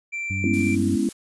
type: tone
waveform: triangle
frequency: 2349 Hz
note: D7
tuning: in tune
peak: -25 dBFS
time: 0.12-0.76 s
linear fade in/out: 20 ms
type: harmonic tone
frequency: 96.8 Hz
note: G2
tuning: 21 cents flat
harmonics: 1 / 2 / 3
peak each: -26 / -32 / -39 dBFS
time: 0.3-0.96 s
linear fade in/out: 5 ms
type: chord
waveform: sine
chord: C# minor seventh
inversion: second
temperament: equal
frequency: 207.7 / 246.9 / 277.2 / 329.6 Hz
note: G#3 / B3 / C#4 / E4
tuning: 0 / 0 / 0 / 0 cents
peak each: -25 dBFS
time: 0.44-1.09 s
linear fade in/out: 2 ms
type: noise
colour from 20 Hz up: blue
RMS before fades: -37 dBFS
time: 0.53-1.13 s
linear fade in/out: 10 ms
effects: resampled to 24000 Hz